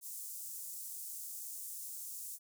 pink high-pass noise, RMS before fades -45 dBFS, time 0.01-2.39 s, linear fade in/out 50 ms, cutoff 7400 Hz, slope 24 dB/octave, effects none

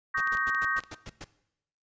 sine chord, Eb dominant seventh, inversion third, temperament just, 1120.1 / 1244.5 / 1555.6 / 1866.8 Hz, Db6 / Eb6 / G6 / Bb6, +18 / 0 / -14 / +2 cents, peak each -33 / -34 / -30 / -30 dBFS, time 0.14-0.8 s, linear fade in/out 10 ms
pink noise bursts, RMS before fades -41 dBFS, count 8, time 0.17-1.244 s, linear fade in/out 5 ms, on 38 ms, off 110 ms
clicks, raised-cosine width 0.2 ms, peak -26 dBFS, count 5, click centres 0.274 / 0.372 / 0.548 / 0.804 / 0.837 s
effects noise-tail reverb RT60 0.8 s tail -18 dB re dry + resampled to 16000 Hz

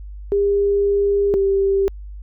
sine tone pair in turn, 402.5 / 392.2 Hz, G4 / G4, +46 / +1 cents, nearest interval unison, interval 45 cents, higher first, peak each -14 dBFS, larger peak neither, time 0.32-1.34 / 1.34-1.88 s, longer first, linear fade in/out 0 ms, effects added 50 Hz sine -31 dBFS peak until 2.22 s

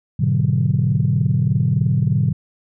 sine chord, G# half-diminished seventh, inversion none, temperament equal, 103.83 / 123.47 / 146.83 / 185 Hz, G#2 / B2 / D3 / F#3, 0 / 0 / 0 / 0 cents, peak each -21 / -18 / -18 / -22 dBFS, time 0.19-2.33 s, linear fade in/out 10 ms, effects tanh soft clip ceiling -6 dBFS

